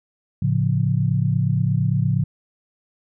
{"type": "chord", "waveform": "sine", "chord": "A augmented", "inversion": "none", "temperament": "equal", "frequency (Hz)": [110, 138.59, 174.61], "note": ["A2", "C#3", "E#3"], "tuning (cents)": [0, 0, 0], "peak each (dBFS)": [-21, -20, -23], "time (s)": [0.42, 2.24], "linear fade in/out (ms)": 5, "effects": []}